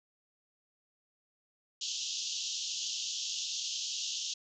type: band-pass noise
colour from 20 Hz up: white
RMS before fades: -37 dBFS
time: 1.81-4.34 s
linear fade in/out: 5 ms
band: 2800 to 6900 Hz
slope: 96 dB/octave
effects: none